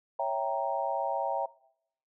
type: chord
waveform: sine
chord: C# diminished seventh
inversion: none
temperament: equal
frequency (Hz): 554.4 / 659.3 / 784 / 932.3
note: C#5 / E5 / G5 / Bb5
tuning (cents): 0 / 0 / 0 / 0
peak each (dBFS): -34 / -33 / -33 / -33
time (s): 0.19-1.46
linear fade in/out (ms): 5
effects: noise-tail reverb RT60 0.7 s tail -21 dB re dry